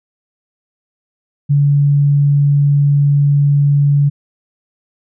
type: tone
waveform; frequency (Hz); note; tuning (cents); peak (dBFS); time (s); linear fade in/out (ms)
sine; 143.1; D3; -45; -8; 1.49-4.1; 20
effects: none